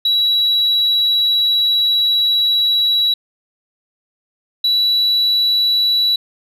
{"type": "tone pair in turn", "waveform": "sine", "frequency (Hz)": [3905, 3932], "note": ["B7", "B7"], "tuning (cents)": [-20, -8], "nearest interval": "unison", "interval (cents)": 12, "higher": "second", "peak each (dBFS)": -10, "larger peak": "neither", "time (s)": [[0.05, 3.14], [4.64, 6.16]], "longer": "first", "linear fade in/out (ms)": 5, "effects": ["tanh soft clip ceiling -10 dBFS"]}